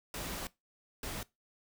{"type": "noise bursts at uneven times", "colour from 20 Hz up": "pink", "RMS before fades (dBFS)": -40, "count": 2, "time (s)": [[0.14, 0.47], [1.03, 1.23]], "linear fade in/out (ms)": 2, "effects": ["noise-tail reverb RT60 0.2 s tail -20 dB re dry"]}